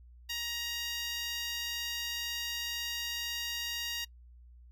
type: tone with high-pass filter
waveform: 10% pulse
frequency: 942 Hz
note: A#5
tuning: 18 cents sharp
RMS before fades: -37 dBFS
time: 0.29-4.05 s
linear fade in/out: 10 ms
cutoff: 2200 Hz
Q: 0.99
effects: noise-tail reverb RT60 0.1 s tail -24 dB re dry + added 60 Hz sine -52 dBFS peak until 4.71 s